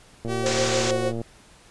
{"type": "click train", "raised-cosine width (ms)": 2, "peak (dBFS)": -18, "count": 112, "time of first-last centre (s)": [0.25, 1.215], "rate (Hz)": 115}
{"type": "tone with pitch glide", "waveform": "sawtooth", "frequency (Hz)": [382.4, 370.7], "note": ["G4", "F#4"], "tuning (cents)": [-43, 3], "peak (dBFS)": -23, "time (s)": [0.27, 1.13], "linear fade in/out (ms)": 50, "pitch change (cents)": -54, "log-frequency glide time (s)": [0.68, 0.97]}
{"type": "tone with tremolo", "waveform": "sine", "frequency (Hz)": 529, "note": "C5", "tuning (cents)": 19, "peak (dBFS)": -21, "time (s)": [0.42, 1.12], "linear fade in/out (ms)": 50, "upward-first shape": "sine", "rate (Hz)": 6.4, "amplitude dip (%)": 75}
{"type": "low-pass noise", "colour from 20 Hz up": "white", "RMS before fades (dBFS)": -28, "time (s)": [0.46, 0.91], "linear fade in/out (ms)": 2, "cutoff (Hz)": 7400, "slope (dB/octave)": 48}
{"effects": ["pink hiss -52 dBFS RMS until 1.7 s", "resampled to 24000 Hz"]}